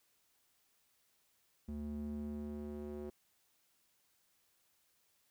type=tone with band-pass filter sweep; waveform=square; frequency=73.7 Hz; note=D2; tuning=7 cents sharp; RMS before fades=-43 dBFS; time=1.68-3.1 s; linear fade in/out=5 ms; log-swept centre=180 to 360 Hz; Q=2.3; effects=white hiss -75 dBFS RMS until 5.3 s